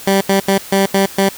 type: tone bursts at uneven times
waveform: 15% pulse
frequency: 195.2 Hz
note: G3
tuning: 7 cents flat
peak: -4 dBFS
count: 6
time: 0.07-0.21 / 0.29-0.4 / 0.48-0.58 / 0.72-0.86 / 0.94-1.06 / 1.18-1.29 s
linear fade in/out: 5 ms
effects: white hiss -33 dBFS RMS until 1.37 s